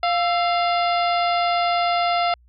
harmonic tone with a mistuned harmonic, 698.5 Hz, F5, in tune, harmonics 1 / 2 / 3 / 4 / 5 / 6 / 7, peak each -19 / -25 / -29 / -31 / -33 / -35 / -36 dBFS, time 0.03-2.34 s, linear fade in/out 2 ms, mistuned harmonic 2, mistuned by -78 cents, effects added 60 Hz sine -51 dBFS peak until 2.48 s

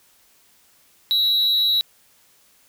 triangle tone with amplitude modulation, 3898 Hz, B7, 23 cents flat, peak -12 dBFS, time 1.11-1.81 s, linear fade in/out 0 ms, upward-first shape sine, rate 226 Hz, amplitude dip 55%, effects white hiss -57 dBFS RMS until 2.68 s

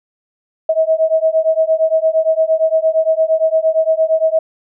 sine beating tone pair, 636 / 644.7 Hz, D#5 / E5, +38 / -39 cents, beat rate 8.7 Hz, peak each -14 dBFS, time 0.69-4.39 s, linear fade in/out 5 ms, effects none

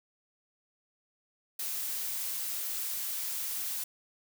blue noise, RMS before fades -35 dBFS, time 1.59-3.84 s, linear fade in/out 5 ms, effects none

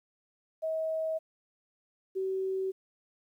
sine tone pair in turn, 639 / 380.9 Hz, D#5 / G4, +46 / -50 cents, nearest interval major sixth, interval 896 cents, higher first, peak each -29 / -29 dBFS, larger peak neither, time 0.62-1.19 / 2.15-2.72 s, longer neither, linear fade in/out 20 ms, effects 11-bit

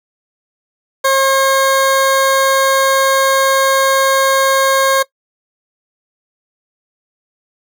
20% pulse tone, 538 Hz, C5, 48 cents sharp, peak -5 dBFS, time 1.04-5.03 s, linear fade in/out 10 ms, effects noise-tail reverb RT60 0.1 s tail -19 dB re dry

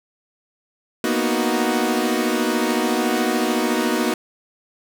sawtooth chord, B major seventh, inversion third, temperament equal, 233.1 / 246.9 / 311.1 / 370 Hz, A#3 / B3 / D#4 / F#4, 0 / 0 / 0 / 0 cents, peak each -20 dBFS, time 1.04-4.14 s, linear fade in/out 2 ms, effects none

